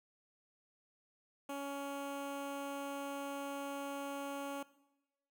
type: tone with notch filter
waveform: 15% pulse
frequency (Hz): 280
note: C#4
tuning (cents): +18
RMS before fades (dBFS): -42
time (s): 1.49-4.63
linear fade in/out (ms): 5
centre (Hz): 4700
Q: 1.9
effects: noise-tail reverb RT60 0.9 s tail -18 dB re dry